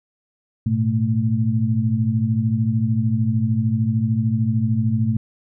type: tone cluster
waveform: sine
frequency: 107.6 / 120.9 / 221.5 Hz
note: A2 / B2 / A3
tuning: -38 / -36 / +12 cents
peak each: -21 dBFS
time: 0.66-5.17 s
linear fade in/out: 5 ms
effects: none